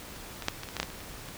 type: clicks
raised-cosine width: 0.2 ms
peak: -20 / -8 / -20 / -23 / -15 / -9 / -13 / -26 / -29 / -26 dBFS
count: 10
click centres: 0.423 / 0.484 / 0.634 / 0.688 / 0.767 / 0.8 / 0.83 / 0.902 / 1.005 / 1.287 s
effects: pink hiss -44 dBFS RMS until 1.37 s